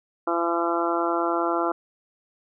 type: harmonic tone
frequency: 169.7 Hz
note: F3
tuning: 49 cents flat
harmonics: 2 / 3 / 4 / 5 / 6 / 7 / 8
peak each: -26 / -31 / -28 / -31 / -31 / -31 / -29 dBFS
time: 0.27-1.72 s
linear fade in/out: 5 ms
effects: none